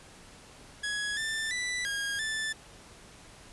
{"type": "tone with pitch steps", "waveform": "sawtooth", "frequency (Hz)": [1674, 1778, 1979, 1630, 1759], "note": ["G#6", "A6", "B6", "G#6", "A6"], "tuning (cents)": [13, 18, 3, -33, -1], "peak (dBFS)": -27, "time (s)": [0.83, 2.53], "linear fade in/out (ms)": 10, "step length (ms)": 340, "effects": ["pink hiss -52 dBFS RMS until 3.52 s", "resampled to 24000 Hz"]}